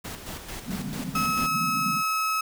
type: noise with tremolo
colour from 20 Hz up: pink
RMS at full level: -36 dBFS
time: 0.04-1.47 s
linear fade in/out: 10 ms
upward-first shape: square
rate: 4.5 Hz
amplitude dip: 50%
type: band-pass noise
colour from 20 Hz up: pink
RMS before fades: -33 dBFS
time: 0.65-2.03 s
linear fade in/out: 50 ms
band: 140 to 270 Hz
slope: 96 dB/octave
type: tone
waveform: 35% pulse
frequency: 1288 Hz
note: E6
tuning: 41 cents flat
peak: -22 dBFS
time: 1.15-2.41 s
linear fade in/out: 5 ms
effects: none